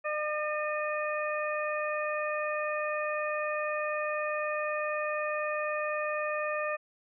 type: harmonic tone with a mistuned harmonic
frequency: 604 Hz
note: D5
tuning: 48 cents sharp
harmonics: 1 / 2 / 3 / 4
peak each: -32 / -35 / -37 / -38 dBFS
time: 0.04-6.77 s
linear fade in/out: 20 ms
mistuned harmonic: 4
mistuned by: +44 cents
effects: none